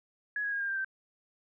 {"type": "tone with pitch steps", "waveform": "sine", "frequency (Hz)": [1680, 1655, 1630.3, 1606, 1582, 1558.5], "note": ["G#6", "G#6", "G#6", "G6", "G6", "G6"], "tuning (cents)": [19, -6, -33, 41, 15, -11], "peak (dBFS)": -30, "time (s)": [0.36, 0.846], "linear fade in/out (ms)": 2, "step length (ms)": 81, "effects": []}